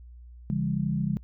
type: tone cluster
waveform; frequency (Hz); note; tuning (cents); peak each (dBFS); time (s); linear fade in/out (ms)
sine; 140.4 / 170.1 / 203.1; C#3 / F3 / G#3; +22 / -45 / -38; -29; 0.5-1.17; 0
effects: noise-tail reverb RT60 0.1 s tail -26 dB re dry + added 60 Hz sine -44 dBFS peak until 1.23 s